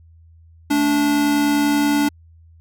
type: tone pair together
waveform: square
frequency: 220 / 290.4 Hz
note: A3 / D4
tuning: 0 / -19 cents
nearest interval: perfect fourth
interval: 481 cents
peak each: -26 / -16 dBFS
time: 0.7-2.09 s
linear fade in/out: 10 ms
effects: added 82 Hz sine -45 dBFS peak until 2.6 s